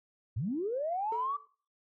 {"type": "linear sweep", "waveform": "sine", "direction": "up", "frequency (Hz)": [87.31, 1174.7], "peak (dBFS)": -30, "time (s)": [0.36, 1.37], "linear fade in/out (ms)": 10}
{"type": "tone with exponential decay", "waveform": "triangle", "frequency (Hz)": 440, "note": "A4", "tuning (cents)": 0, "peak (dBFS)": -32, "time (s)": [1.12, 1.47], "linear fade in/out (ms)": 2, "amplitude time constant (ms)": 75}
{"effects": ["noise-tail reverb RT60 0.4 s tail -17 dB re dry", "tanh soft clip ceiling -21 dBFS"]}